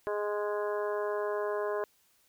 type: harmonic tone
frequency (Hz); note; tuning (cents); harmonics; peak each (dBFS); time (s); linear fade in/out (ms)
207.7; G#3; 0; 2 / 3 / 4 / 5 / 6 / 7 / 8; -32 / -35 / -45 / -38 / -49 / -46 / -45; 0.07-1.84; 0
effects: white hiss -68 dBFS RMS until 2.28 s